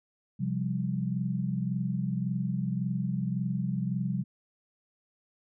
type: chord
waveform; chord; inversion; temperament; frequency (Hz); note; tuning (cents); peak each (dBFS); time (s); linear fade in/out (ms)
sine; C suspended fourth; none; just; 130.81 / 174.42 / 196.22; C3 / F3 / G3; 0 / -2 / +2; -32; 0.39-4.24; 20
effects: none